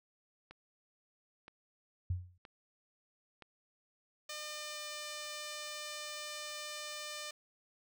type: click train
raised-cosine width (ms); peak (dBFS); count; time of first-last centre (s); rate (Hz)
0.3; -35; 4; 0.51-3.423; 1.03
type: tone with exponential decay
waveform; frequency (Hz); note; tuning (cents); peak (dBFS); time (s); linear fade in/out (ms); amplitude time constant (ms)
sine; 90.1; F#2; -45; -29; 2.1-2.38; 5; 59
type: tone with pitch glide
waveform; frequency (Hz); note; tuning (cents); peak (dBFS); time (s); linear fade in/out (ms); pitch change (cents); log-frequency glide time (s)
5% pulse; 603 to 599.2; D5 to D5; +46 to +35; -30; 4.29-7.31; 5; -11; 4.43-4.94
effects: none